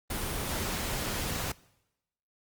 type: noise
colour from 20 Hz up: pink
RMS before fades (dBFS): -33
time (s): 0.1-1.52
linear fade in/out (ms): 5
effects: noise-tail reverb RT60 0.9 s tail -22 dB re dry + Opus 24 kbps